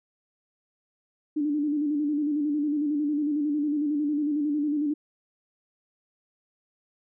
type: tone with vibrato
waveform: sine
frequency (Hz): 295.6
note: D4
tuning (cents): +11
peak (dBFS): -23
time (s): 1.36-4.94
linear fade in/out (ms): 10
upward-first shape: square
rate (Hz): 11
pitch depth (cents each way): 47
effects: none